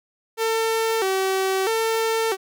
sawtooth tone with vibrato, 414.2 Hz, G#4, 5 cents flat, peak -16 dBFS, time 0.37-2.37 s, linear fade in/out 50 ms, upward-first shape square, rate 0.77 Hz, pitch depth 140 cents each way, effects none

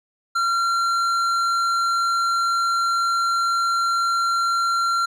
sine tone with tanh clipping, 1371 Hz, F6, 32 cents flat, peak -20 dBFS, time 0.35-5.06 s, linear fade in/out 10 ms, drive 12 dB, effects none

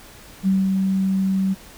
sine tone with ADSR envelope, 191.6 Hz, G3, 39 cents flat, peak -14 dBFS, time 0.43-1.55 s, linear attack 42 ms, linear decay 200 ms, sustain -3 dB, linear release 26 ms, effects pink hiss -44 dBFS RMS until 1.77 s

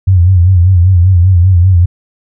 sine tone with vibrato, 90.5 Hz, F#2, 38 cents flat, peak -3 dBFS, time 0.07-1.86 s, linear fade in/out 10 ms, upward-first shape sine, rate 5.1 Hz, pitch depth 98 cents each way, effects none

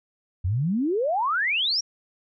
sine exponential sweep, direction up, 83 to 5790 Hz, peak -21 dBFS, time 0.44-1.81 s, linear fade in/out 10 ms, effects none

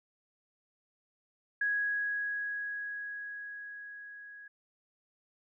sine tone with level ramp, 1661.2 Hz, G#6, in tune, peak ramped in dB -27 to -47 dBFS, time 1.61-4.48 s, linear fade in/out 5 ms, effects none

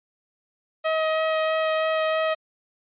sawtooth tone with vibrato, 634 Hz, D#5, 32 cents sharp, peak -17 dBFS, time 0.84-2.35 s, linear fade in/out 20 ms, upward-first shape sine, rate 3.1 Hz, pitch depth 8 cents each way, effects resampled to 8000 Hz

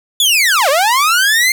sawtooth linear two-way sweep, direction down then up, 3520 to 520 to 2131 Hz, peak -6 dBFS, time 0.2-1.52 s, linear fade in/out 2 ms, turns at 0.69 s, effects none

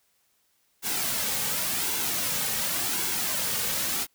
white noise with flanger, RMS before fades -28 dBFS, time 0.82-4.07 s, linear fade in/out 50 ms, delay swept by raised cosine 1.6 to 3 ms, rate 0.9 Hz, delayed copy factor -0.5, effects white hiss -69 dBFS RMS until 4.14 s

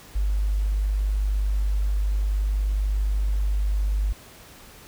sine tone, 50.3 Hz, G1, 45 cents sharp, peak -20 dBFS, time 0.15-4.13 s, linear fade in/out 10 ms, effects pink hiss -47 dBFS RMS until 4.87 s

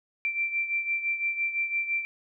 sine beating tone pair, 2349 / 2354.9 Hz, D7 / D7, 0 / +4 cents, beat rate 5.9 Hz, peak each -27 / -33 dBFS, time 0.25-2.05 s, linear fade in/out 0 ms, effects none

